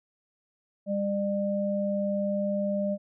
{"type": "tone pair together", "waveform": "sine", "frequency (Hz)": [200.4, 600], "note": ["G3", "D5"], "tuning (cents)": [38, 37], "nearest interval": "octave + perfect fifth", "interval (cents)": 1899, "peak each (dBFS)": -28, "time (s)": [0.86, 2.98], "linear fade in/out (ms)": 50, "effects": []}